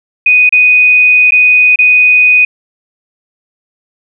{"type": "tone with dropouts", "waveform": "sine", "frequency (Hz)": 2489, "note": "D#7", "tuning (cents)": 0, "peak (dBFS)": -3, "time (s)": [0.26, 2.45], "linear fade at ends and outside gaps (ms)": 5, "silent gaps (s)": [[0.493, 0.524], [1.308, 1.32], [1.759, 1.788]], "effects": []}